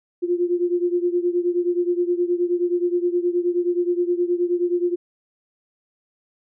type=beating tone pair; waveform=sine; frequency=349.2 / 358.7 Hz; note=F4 / F4; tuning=0 / +46 cents; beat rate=9.5 Hz; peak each=-20 / -23 dBFS; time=0.22-4.96 s; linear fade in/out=20 ms; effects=none